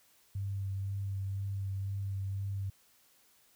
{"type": "tone with vibrato", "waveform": "sine", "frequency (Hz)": 98, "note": "G2", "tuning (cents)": 0, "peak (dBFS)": -33, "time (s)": [0.35, 2.7], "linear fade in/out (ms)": 5, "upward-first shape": "sine", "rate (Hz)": 2, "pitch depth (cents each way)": 17, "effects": ["white hiss -66 dBFS RMS until 3.55 s"]}